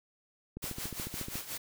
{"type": "click train", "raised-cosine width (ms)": 3, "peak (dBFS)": -27, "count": 12, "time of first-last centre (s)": [0.57, 1.356], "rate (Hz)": 14}
{"type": "noise with tremolo", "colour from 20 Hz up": "white", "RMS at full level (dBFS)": -38, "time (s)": [0.62, 1.58], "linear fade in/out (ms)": 10, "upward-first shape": "sine", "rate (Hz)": 5.7, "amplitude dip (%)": 70}
{"effects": []}